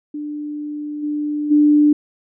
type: tone with level steps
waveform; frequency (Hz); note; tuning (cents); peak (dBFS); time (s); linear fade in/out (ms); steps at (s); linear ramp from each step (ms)
sine; 296.8; D4; +18; -24 / -19 / -9; 0.14-1.93; 5; 1.02 / 1.5; 20
effects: none